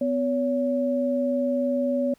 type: tone pair together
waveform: sine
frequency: 251.7 / 565 Hz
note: B3 / C#5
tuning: +33 / +33 cents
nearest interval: octave + major second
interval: 1400 cents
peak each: -24 dBFS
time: 0.01-2.14 s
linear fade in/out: 5 ms
effects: pink hiss -62 dBFS RMS until 2.18 s